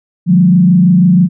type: tone with frequency modulation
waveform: sine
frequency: 179.2 Hz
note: F3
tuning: 45 cents sharp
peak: -4 dBFS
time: 0.26-1.29 s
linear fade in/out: 50 ms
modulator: 26.2 Hz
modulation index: 0.79
effects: none